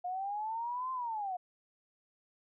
sine linear two-way sweep, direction up then down, 709 to 1046.5 to 709 Hz, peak -34 dBFS, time 0.04-1.37 s, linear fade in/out 10 ms, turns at 0.92 s, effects none

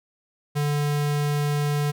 square tone, 146.4 Hz, D3, 5 cents flat, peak -22 dBFS, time 0.55-1.92 s, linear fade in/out 20 ms, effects none

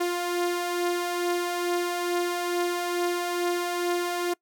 sawtooth beating tone pair, 349.2 / 351.5 Hz, F4 / F4, 0 / +11 cents, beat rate 2.3 Hz, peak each -29 / -22 dBFS, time 0-4.34 s, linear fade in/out 10 ms, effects noise-tail reverb RT60 0.1 s tail -24 dB re dry

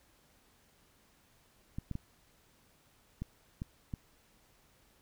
clicks, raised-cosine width 5 ms, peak -25 dBFS, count 6, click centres 1.785 / 1.913 / 1.954 / 3.22 / 3.619 / 3.938 s, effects pink hiss -67 dBFS RMS until 5.01 s

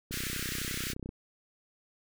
click train, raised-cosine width 3 ms, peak -26 dBFS, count 32, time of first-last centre 0.11-1.091 s, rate 31.6 Hz
pink high-pass noise, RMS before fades -37 dBFS, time 0.11-0.94 s, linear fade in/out 20 ms, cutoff 1400 Hz, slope 48 dB/octave
effects none

